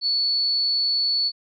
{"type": "tone", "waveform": "sine", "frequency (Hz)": 4435, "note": "C#8", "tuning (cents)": 0, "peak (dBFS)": -19, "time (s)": [0.01, 1.32], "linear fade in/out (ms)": 50, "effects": []}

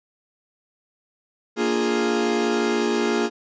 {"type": "chord", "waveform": "40% pulse", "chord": "Bb dominant seventh", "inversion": "none", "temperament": "equal", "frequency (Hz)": [233.1, 293.7, 349.2, 415.3], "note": ["Bb3", "D4", "F4", "Ab4"], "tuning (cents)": [0, 0, 0, 0], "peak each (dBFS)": [-24, -29, -24, -23], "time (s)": [1.56, 3.3], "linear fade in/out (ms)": 50, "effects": ["resampled to 16000 Hz"]}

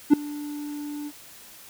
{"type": "tone with ADSR envelope", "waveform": "triangle", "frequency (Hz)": 293.7, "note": "D4", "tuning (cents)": 0, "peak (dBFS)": -6, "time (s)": [0.1, 1.12], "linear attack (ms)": 34, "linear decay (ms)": 4, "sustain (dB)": -23, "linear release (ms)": 49, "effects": ["white hiss -47 dBFS RMS until 1.69 s"]}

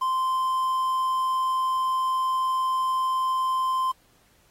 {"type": "tone with quantisation", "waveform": "triangle", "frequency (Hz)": 1040, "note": "C6", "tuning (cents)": -11, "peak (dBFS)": -20, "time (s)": [0.01, 3.92], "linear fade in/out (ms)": 10, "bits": 8, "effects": ["pink hiss -62 dBFS RMS until 4.5 s", "AAC 48 kbps"]}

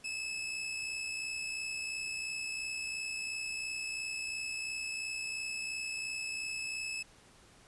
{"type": "tone with amplitude modulation", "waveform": "sawtooth", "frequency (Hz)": 2601, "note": "E7", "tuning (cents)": -24, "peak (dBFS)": -31, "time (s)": [0.04, 7.03], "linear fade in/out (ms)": 10, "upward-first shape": "sine", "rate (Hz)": 62.9, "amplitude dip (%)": 40, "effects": ["pink hiss -60 dBFS RMS until 7.67 s", "resampled to 24000 Hz"]}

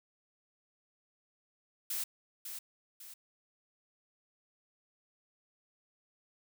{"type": "noise with echo", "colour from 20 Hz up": "blue", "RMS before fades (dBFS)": -36, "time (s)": [1.9, 2.04], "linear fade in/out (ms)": 5, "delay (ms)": 550, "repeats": 2, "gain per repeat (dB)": -7, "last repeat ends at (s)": 3.14, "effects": []}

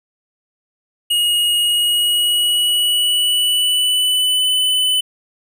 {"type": "tone with pitch glide", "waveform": "square", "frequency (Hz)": [2879, 3008], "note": ["F#7", "F#7"], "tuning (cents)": [-48, 28], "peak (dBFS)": -14, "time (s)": [1.1, 5.01], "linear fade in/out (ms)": 10, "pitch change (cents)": 76, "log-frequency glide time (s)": [1.58, 4.5], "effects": []}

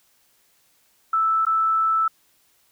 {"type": "tone with dropouts", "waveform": "sine", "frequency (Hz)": 1317, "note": "E6", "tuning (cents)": -2, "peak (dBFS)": -17, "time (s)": [1.13, 2.08], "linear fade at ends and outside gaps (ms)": 5, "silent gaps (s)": [1.452, 1.466], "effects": ["white hiss -62 dBFS RMS until 2.71 s"]}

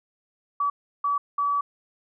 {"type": "tone bursts at uneven times", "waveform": "sine", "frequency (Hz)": 1145, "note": "D6", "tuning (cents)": -44, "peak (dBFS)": -21, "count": 3, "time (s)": [[0.6, 0.7], [1.04, 1.18], [1.38, 1.61]], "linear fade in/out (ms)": 5, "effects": []}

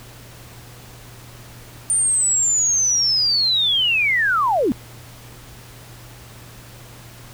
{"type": "linear sweep", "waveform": "sine", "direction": "down", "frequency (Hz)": [9060, 211.7], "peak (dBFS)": -15, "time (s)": [1.9, 4.72], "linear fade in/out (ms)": 0, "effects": ["added 119 Hz sine -42 dBFS peak until 7.33 s", "pink hiss -43 dBFS RMS until 7.33 s"]}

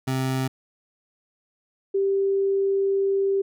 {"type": "tone pair in turn", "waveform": ["25% pulse", "sine"], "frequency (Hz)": [131.4, 392.2], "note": ["C3", "G4"], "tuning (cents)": [8, 1], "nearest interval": "octave + perfect fifth", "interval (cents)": 1893, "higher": "second", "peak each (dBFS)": -19, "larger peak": "neither", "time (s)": [[0.07, 0.48], [1.94, 3.42]], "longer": "second", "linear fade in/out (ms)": 10, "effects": []}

